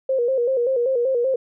sine tone with vibrato, 503 Hz, B4, 32 cents sharp, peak -17 dBFS, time 0.09-1.36 s, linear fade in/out 5 ms, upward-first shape square, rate 5.2 Hz, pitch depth 88 cents each way, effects none

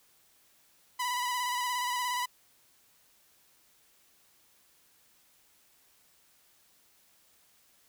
sawtooth tone with vibrato, 987.8 Hz, B5, in tune, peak -26 dBFS, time 0.99-2.26 s, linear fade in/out 10 ms, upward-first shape square, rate 17 Hz, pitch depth 28 cents each way, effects white hiss -65 dBFS RMS until 7.88 s

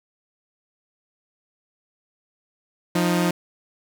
sawtooth tone pair together, 175.76 / 311.1 Hz, F3 / D#4, +11 / 0 cents, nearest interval minor seventh, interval 989 cents, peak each -16 / -20 dBFS, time 2.95-3.31 s, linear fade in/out 5 ms, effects none

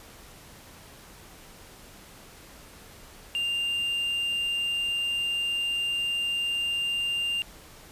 triangle tone with quantisation, 2795 Hz, F7, 1 cent sharp, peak -24 dBFS, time 3.35-7.42 s, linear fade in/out 0 ms, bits 9, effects pink hiss -49 dBFS RMS until 7.91 s + resampled to 32000 Hz

